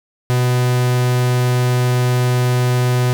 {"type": "tone", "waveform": "45% pulse", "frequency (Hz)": 124.6, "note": "B2", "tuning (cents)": 16, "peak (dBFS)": -13, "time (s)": [0.3, 3.13], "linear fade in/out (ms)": 0, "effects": []}